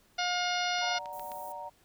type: harmonic tone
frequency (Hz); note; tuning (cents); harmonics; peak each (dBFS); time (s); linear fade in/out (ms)
714; F5; +38; 1 / 2 / 3 / 4 / 5 / 6 / 7 / 8; -32 / -35 / -37 / -38 / -39 / -40 / -40 / -41; 0.18-0.99; 10
type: clicks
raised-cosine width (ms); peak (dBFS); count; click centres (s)
0.2; -30; 5; 0.786 / 0.973 / 1.058 / 1.196 / 1.318
type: chord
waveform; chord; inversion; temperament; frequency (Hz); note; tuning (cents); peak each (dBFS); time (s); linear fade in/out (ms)
sine; D augmented; none; equal; 587.3 / 740 / 932.3; D5 / F#5 / A#5; 0 / 0 / 0; -45 / -44 / -40; 0.81-1.7; 20
type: band-stop noise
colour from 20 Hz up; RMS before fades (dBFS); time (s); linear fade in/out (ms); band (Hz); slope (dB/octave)
white; -50; 1.13-1.52; 0; 620 to 12000; 12
effects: pink hiss -65 dBFS RMS until 1.84 s